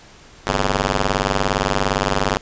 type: ring-modulated tone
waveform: 5% pulse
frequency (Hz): 97.4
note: G2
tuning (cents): -11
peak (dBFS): -3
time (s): 0.47-2.37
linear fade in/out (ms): 0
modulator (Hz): 331
effects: pink hiss -45 dBFS RMS until 2.41 s + resampled to 16000 Hz